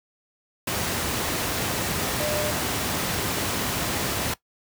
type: tone in noise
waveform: sine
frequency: 600 Hz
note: D5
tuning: 37 cents sharp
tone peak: -27 dBFS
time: 2.2-2.51 s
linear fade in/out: 5 ms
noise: pink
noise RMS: -26 dBFS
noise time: 0.67-4.34 s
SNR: -4 dB
effects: noise-tail reverb RT60 0.1 s tail -18 dB re dry + high-pass 80 Hz 12 dB/octave